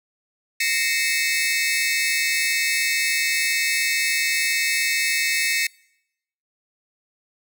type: tone cluster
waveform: sawtooth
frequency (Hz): 1853 / 2085 / 2237 / 2607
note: A#6 / C7 / C#7 / E7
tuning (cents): -11 / -7 / +15 / -20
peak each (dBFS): -22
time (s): 0.6-5.67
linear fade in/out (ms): 5
effects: noise-tail reverb RT60 0.8 s tail -25 dB re dry